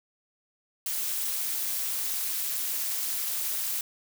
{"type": "noise with amplitude modulation", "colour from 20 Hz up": "blue", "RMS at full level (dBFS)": -27, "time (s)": [0.86, 3.81], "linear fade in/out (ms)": 2, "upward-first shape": "sine", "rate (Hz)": 283, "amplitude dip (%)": 75, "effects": []}